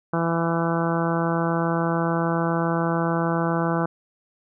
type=harmonic tone; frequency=167 Hz; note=E3; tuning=23 cents sharp; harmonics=1 / 2 / 3 / 4 / 5 / 6 / 7 / 8 / 9; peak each=-24 / -27 / -29 / -30 / -31 / -32 / -32 / -33 / -34 dBFS; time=0.13-3.86 s; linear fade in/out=5 ms; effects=none